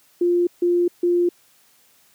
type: tone bursts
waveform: sine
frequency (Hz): 350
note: F4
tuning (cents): +4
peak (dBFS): -15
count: 3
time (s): 0.21-1.29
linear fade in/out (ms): 5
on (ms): 260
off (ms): 150
effects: white hiss -57 dBFS RMS until 2.14 s + high-pass 100 Hz 12 dB/octave